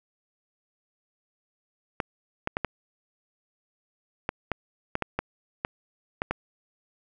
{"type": "clicks", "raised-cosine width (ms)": 0.5, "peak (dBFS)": -11, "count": 12, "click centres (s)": [2.002, 2.474, 2.569, 2.647, 4.291, 4.517, 4.954, 5.023, 5.19, 5.649, 6.219, 6.31], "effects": []}